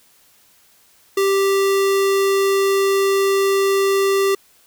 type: tone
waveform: square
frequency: 392 Hz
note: G4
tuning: in tune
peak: -15 dBFS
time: 1.17-4.35 s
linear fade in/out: 5 ms
effects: white hiss -54 dBFS RMS until 4.66 s